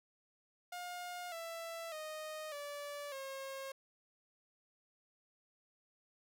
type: tone with pitch steps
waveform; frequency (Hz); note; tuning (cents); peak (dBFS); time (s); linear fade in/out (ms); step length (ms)
sawtooth; 712 / 664.3 / 619.8 / 578.3 / 539.6; F5 / E5 / D#5 / D5 / C#5; +33 / +13 / -7 / -27 / -47; -39; 0.72-3.72; 5; 600
effects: none